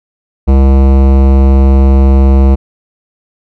sine tone with hard clipping, 67.2 Hz, C2, 47 cents sharp, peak -5 dBFS, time 0.47-2.56 s, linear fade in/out 20 ms, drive 18 dB, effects none

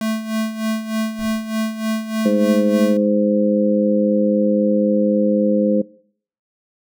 square tone with tremolo, 220 Hz, A3, in tune, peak -18 dBFS, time 0.01-2.97 s, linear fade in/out 2 ms, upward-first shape sine, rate 3.3 Hz, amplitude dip 75%
brown noise with exponential decay, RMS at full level -32 dBFS, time 1.19-1.56 s, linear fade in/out 2 ms, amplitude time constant 80 ms
harmonic tone, 103.83 Hz, G#2, in tune, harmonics 2 / 3 / 4 / 5, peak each -16 / -22 / -26 / -18 dBFS, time 2.25-5.82 s, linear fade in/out 10 ms
effects noise-tail reverb RT60 0.6 s tail -22 dB re dry

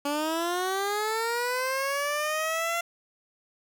15% pulse linear sweep, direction up, 283.3 to 688 Hz, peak -20 dBFS, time 0.05-2.81 s, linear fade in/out 5 ms, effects none

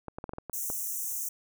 clicks, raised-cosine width 1 ms, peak -23 dBFS, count 8, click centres 0.083 / 0.185 / 0.241 / 0.293 / 0.335 / 0.384 / 0.497 / 0.701 s
white high-pass noise, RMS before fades -34 dBFS, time 0.53-1.29 s, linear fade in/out 5 ms, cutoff 5800 Hz, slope 96 dB/octave
effects none

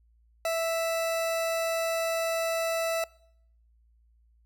40% pulse tone, 659.3 Hz, E5, in tune, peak -25 dBFS, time 0.45-3.04 s, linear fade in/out 2 ms, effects noise-tail reverb RT60 0.7 s tail -24 dB re dry + added 57 Hz sine -60 dBFS peak until 4.45 s

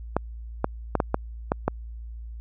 clicks, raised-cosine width 1 ms, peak -7 dBFS, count 7, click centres 0.166 / 0.644 / 0.953 / 1.002 / 1.144 / 1.519 / 1.68 s, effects added 57 Hz sine -35 dBFS peak until 2.4 s

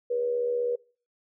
sine tone with amplitude modulation, 483.9 Hz, B4, 35 cents flat, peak -22 dBFS, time 0.1-0.76 s, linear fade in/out 10 ms, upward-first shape sine, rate 75.7 Hz, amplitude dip 50%, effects noise-tail reverb RT60 0.4 s tail -24 dB re dry

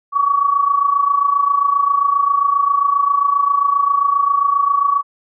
sine tone with amplitude modulation, 1132 Hz, C#6, 36 cents sharp, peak -9 dBFS, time 0.12-5.03 s, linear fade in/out 50 ms, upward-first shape sine, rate 27.5 Hz, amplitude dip 70%, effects none

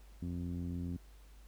sawtooth tone with low-pass filter, 87.31 Hz, F2, in tune, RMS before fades -39 dBFS, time 0.22-0.97 s, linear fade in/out 5 ms, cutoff 240 Hz, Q 2.9, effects added 50 Hz sine -54 dBFS peak until 1.47 s + pink hiss -66 dBFS RMS until 1.47 s

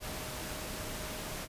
sine tone in noise, 620 Hz, D#5, 6 cents flat, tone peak -49 dBFS, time 0-1.48 s, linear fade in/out 50 ms, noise pink, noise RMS -40 dBFS, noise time 0-1.48 s, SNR -12 dB, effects resampled to 32000 Hz

